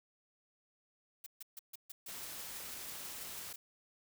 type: noise bursts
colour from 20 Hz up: blue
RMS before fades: -47 dBFS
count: 15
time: 1.24-3.56 s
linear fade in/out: 5 ms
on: 24 ms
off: 140 ms
type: noise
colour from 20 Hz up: white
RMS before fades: -46 dBFS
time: 2.08-3.53 s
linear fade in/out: 5 ms
effects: none